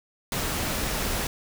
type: noise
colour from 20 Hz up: pink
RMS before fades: -28 dBFS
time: 0.32-1.27 s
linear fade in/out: 2 ms
effects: none